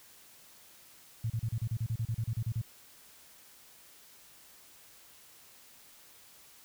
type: tone bursts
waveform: sine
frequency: 113.2 Hz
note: A2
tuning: 50 cents sharp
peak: -29 dBFS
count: 15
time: 1.24-2.616 s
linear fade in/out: 5 ms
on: 60 ms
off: 34 ms
effects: white hiss -57 dBFS RMS until 6.64 s